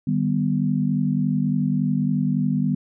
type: chord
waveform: sine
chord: Eb augmented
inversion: none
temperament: equal with one note detuned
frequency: 152.54 / 196 / 246.9 Hz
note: Eb3 / G3 / B3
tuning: -34 / 0 / 0 cents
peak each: -23 dBFS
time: 0.07-2.75 s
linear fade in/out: 5 ms
effects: none

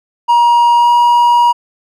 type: tone with pitch glide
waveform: triangle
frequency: 950 to 956.6 Hz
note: A#5 to A#5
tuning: +33 to +44 cents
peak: -4 dBFS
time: 0.28-1.53 s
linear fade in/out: 20 ms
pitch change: +11 cents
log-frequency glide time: 0.77-0.89 s
effects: none

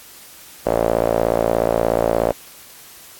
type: tone with band-pass filter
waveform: sawtooth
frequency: 56.8 Hz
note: A#1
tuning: 44 cents flat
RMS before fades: -18 dBFS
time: 0.66-2.32 s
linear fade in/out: 0 ms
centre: 580 Hz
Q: 3.9
effects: white hiss -42 dBFS RMS until 3.19 s + AAC 64 kbps

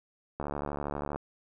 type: click train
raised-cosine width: 1 ms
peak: -20 dBFS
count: 56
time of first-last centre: 0.4-1.16 s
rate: 72.4 Hz
effects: none

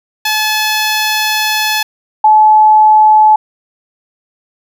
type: tone pair in turn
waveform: 10% pulse / sine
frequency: 860 / 860 Hz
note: A5 / A5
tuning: -40 / -40 cents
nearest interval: unison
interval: 0 cents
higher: neither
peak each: -3 dBFS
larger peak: neither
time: 0.25-1.83 / 2.24-3.36 s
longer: first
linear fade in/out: 5 ms
effects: none

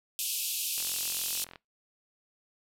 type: band-pass noise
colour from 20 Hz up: white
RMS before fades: -33 dBFS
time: 0.19-1.44 s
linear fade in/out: 0 ms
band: 2500 to 15000 Hz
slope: 96 dB/octave
type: click train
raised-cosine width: 0.3 ms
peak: -29 dBFS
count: 35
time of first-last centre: 0.78-1.558 s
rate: 43.7 Hz
effects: noise-tail reverb RT60 0.2 s tail -23 dB re dry

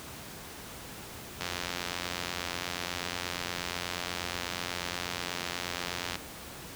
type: click train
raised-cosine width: 0.2 ms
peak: -15 dBFS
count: 420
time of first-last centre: 1.41-6.155 s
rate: 88.3 Hz
effects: pink hiss -44 dBFS RMS until 6.75 s + high-pass 60 Hz 12 dB/octave

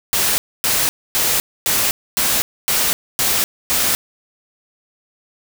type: noise bursts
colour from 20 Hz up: white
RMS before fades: -17 dBFS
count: 8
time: 0.13-3.95 s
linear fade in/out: 0 ms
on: 250 ms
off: 260 ms
effects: none

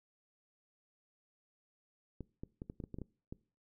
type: clicks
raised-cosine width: 3 ms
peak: -30 dBFS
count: 10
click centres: 2.207 / 2.435 / 2.619 / 2.699 / 2.802 / 2.839 / 2.943 / 2.986 / 3.017 / 3.325 s
effects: noise-tail reverb RT60 0.4 s tail -22 dB re dry

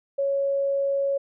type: tone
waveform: sine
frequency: 554.4 Hz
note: C#5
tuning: in tune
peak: -21 dBFS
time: 0.18-1.18 s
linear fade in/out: 10 ms
effects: none

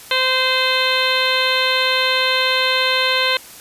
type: harmonic tone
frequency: 517 Hz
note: C5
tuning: 21 cents flat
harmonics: 1 / 2 / 3 / 4 / 5 / 6 / 7 / 8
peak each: -23 / -23 / -23 / -23 / -23 / -23 / -23 / -23 dBFS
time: 0.11-3.37 s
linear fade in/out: 2 ms
effects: white hiss -39 dBFS RMS until 3.6 s + resampled to 32000 Hz

